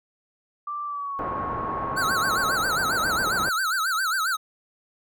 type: tone with pitch glide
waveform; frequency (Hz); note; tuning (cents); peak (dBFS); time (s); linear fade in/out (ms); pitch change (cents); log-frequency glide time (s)
sine; 1174.7 to 1096; D6 to C#6; 0 to -20; -28; 0.67-2.55; 5; -120; 0.85-1.23
type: low-pass noise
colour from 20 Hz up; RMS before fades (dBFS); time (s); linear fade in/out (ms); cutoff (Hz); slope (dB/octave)
white; -32; 1.19-3.49; 0; 1200; 24
type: tone with vibrato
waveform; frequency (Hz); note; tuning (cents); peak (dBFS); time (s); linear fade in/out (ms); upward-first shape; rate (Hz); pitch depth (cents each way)
square; 1411; F6; +17; -23; 1.96-4.37; 20; sine; 7.4; 190
effects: none